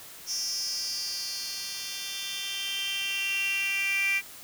10% pulse tone with high-pass filter sweep, 393.1 Hz, G4, 5 cents sharp, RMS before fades -31 dBFS, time 0.26-4.22 s, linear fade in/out 50 ms, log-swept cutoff 5600 to 2300 Hz, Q 7.7, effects white hiss -46 dBFS RMS until 4.43 s

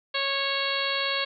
harmonic tone, 551 Hz, C#5, 11 cents flat, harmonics 1 / 2 / 3 / 4 / 5 / 6 / 7 / 8, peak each -33 / -33 / -33 / -33 / -33 / -33 / -33 / -33 dBFS, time 0.14-1.25 s, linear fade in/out 10 ms, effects none

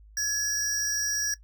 square tone pair together, 1689 / 5681 Hz, G#6 / F8, +29 / +29 cents, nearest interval octave + major sixth, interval 2100 cents, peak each -32 / -29 dBFS, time 0.17-1.34 s, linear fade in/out 2 ms, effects noise-tail reverb RT60 0.1 s tail -18 dB re dry + added 52 Hz sine -49 dBFS peak until 1.43 s

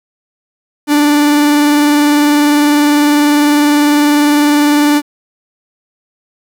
45% pulse tone with vibrato, 293.7 Hz, D4, in tune, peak -7 dBFS, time 0.87-5.02 s, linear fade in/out 50 ms, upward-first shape square, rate 20 Hz, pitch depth 21 cents each way, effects 7-bit

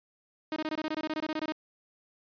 sawtooth tone bursts, 311.1 Hz, D#4, in tune, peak -26 dBFS, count 16, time 0.52-1.522 s, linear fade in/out 2 ms, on 42 ms, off 22 ms, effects resampled to 11025 Hz

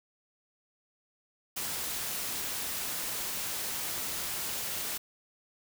white noise, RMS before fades -35 dBFS, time 1.56-4.98 s, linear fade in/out 10 ms
click, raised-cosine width 0.5 ms, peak -25 dBFS, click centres 3.979 s
effects none

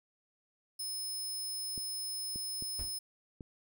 15% pulse tone, 5200 Hz, E8, 24 cents flat, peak -31 dBFS, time 0.79-2.99 s, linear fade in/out 10 ms
clicks, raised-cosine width 3 ms, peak -32 dBFS, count 4, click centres 1.778 / 2.359 / 2.624 / 3.408 s
brown noise with exponential decay, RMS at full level -38 dBFS, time 2.79-2.98 s, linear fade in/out 2 ms, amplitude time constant 40 ms
effects none

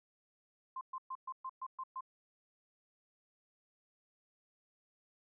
sine tone bursts, 1046.5 Hz, C6, in tune, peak -39 dBFS, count 8, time 0.76-2.008 s, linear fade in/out 5 ms, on 51 ms, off 120 ms, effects none

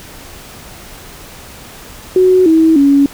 sine tone with pitch steps, 370 / 322.1 / 280.4 Hz, F#4 / E4 / C#4, 0 / -40 / +20 cents, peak -5 dBFS, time 2.16-3.06 s, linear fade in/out 2 ms, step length 300 ms, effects pink hiss -34 dBFS RMS until 3.13 s

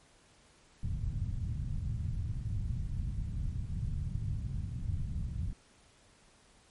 white low-pass noise, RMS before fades -35 dBFS, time 0.83-5.53 s, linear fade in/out 2 ms, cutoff 130 Hz, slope 24 dB/octave, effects pink hiss -63 dBFS RMS until 6.7 s + MP3 48 kbps

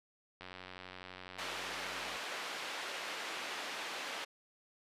click train, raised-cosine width 0.3 ms, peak -31 dBFS, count 162, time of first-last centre 0.41-2.16 s, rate 92 Hz
white band-pass noise, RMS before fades -42 dBFS, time 1.38-4.25 s, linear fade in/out 10 ms, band 370 to 3000 Hz, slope 12 dB/octave
effects resampled to 32000 Hz

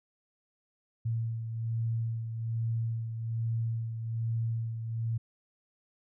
sine beating tone pair, 114 / 115.2 Hz, A#2 / A#2, -38 / -20 cents, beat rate 1.2 Hz, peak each -30 / -39 dBFS, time 1.05-5.18 s, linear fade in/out 10 ms, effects none

